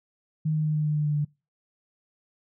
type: tone with pitch steps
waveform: sine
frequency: 155.56 / 154.4 / 153.24 / 152.09 / 150.96 / 149.83 / 148.71 / 147.59 Hz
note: D#3 / D#3 / D#3 / D#3 / D3 / D3 / D3 / D3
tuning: 0 / -13 / -26 / -39 / +48 / +35 / +22 / +9 cents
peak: -22 dBFS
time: 0.45-1.25 s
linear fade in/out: 10 ms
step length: 100 ms
effects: noise-tail reverb RT60 0.3 s tail -26 dB re dry